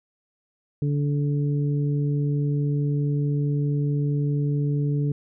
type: harmonic tone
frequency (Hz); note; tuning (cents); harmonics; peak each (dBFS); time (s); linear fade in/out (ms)
144.6; D3; -27; 1 / 2 / 3; -21 / -30 / -34; 0.82-5.12; 2
effects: none